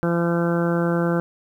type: harmonic tone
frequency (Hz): 170.6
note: F3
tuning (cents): -40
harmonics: 1 / 2 / 3 / 4 / 5 / 6 / 7 / 8 / 9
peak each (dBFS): -21 / -24 / -25 / -33 / -35 / -37 / -36 / -32 / -33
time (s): 0.03-1.2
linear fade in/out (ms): 0
effects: 9-bit